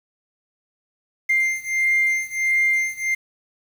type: beating tone pair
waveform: triangle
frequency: 2100 / 2101.5 Hz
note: C7 / C7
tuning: +6 / +7 cents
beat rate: 1.5 Hz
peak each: -18 / -19 dBFS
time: 1.29-3.15 s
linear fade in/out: 10 ms
effects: tanh soft clip ceiling -11 dBFS + 7-bit